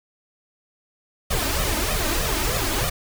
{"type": "noise with flanger", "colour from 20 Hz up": "pink", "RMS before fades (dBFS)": -23, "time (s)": [1.3, 2.9], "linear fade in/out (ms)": 10, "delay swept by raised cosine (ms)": [1.6, 3.3], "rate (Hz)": 3.2, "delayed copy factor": 0.9, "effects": []}